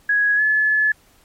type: tone with pitch glide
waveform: sine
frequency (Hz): 1666 to 1719.8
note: G#6 to A6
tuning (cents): +5 to -40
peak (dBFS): -14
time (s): 0.09-0.92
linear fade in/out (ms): 5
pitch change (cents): +55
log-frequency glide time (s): 0.36-0.41
effects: pink hiss -55 dBFS RMS until 1.24 s + MP3 64 kbps